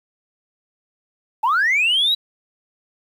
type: linear sweep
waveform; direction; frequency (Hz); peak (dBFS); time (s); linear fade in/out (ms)
sine; up; 830.6 to 3951; -13; 1.43-2.15; 10
effects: tanh soft clip ceiling -12 dBFS + 8-bit